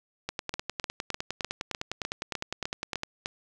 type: two click trains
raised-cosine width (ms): 0.2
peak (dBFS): -14 / -14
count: 28 / 10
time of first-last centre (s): 0.29-3.034 / 0.54-3.259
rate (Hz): 9.84 / 3.31
effects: none